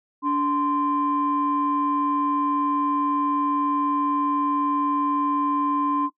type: tone pair together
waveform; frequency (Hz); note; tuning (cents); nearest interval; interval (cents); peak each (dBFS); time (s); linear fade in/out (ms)
sine; 289.1 / 1039; D4 / C6; -27 / -12; octave + minor seventh; 2215; -22; 0.22-6.1; 50
effects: noise-tail reverb RT60 0.1 s tail -18 dB re dry + tanh soft clip ceiling -13 dBFS